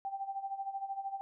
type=tone with tremolo; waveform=sine; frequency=784 Hz; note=G5; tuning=in tune; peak=-33 dBFS; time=0.05-1.21 s; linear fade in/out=0 ms; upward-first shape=sine; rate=13 Hz; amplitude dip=75%; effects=none